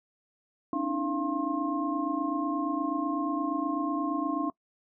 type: tone cluster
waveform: sine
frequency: 262.4 / 289.3 / 317.6 / 687 / 1067 Hz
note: C4 / D4 / D#4 / F5 / C6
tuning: +5 / -26 / +36 / -29 / +34 cents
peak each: -38 / -30 / -33 / -37 / -33 dBFS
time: 0.73-4.5 s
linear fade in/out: 2 ms
effects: noise-tail reverb RT60 0.1 s tail -22 dB re dry